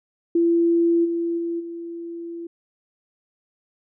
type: tone with level steps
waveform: sine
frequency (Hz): 338.2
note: E4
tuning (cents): +44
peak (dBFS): -15 / -21 / -23 / -30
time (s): 0.35-2.47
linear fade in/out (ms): 5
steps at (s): 1.04 / 1.37 / 1.59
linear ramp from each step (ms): 20
effects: none